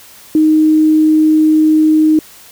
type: tone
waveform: sine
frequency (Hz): 311.1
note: D#4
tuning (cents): 0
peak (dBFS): -6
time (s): 0.35-2.19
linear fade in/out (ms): 2
effects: white hiss -39 dBFS RMS until 2.51 s